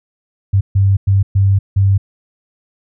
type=tone bursts at uneven times; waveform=sine; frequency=98 Hz; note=G2; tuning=in tune; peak=-8 dBFS; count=5; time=0.53-0.61 / 0.75-0.97 / 1.07-1.23 / 1.35-1.59 / 1.76-1.98 s; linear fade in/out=10 ms; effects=none